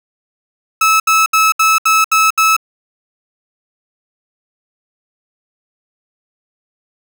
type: tone bursts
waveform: 30% pulse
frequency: 1300 Hz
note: E6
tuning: 24 cents flat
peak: -6 dBFS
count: 7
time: 0.81-2.566 s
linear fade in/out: 5 ms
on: 190 ms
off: 71 ms
effects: none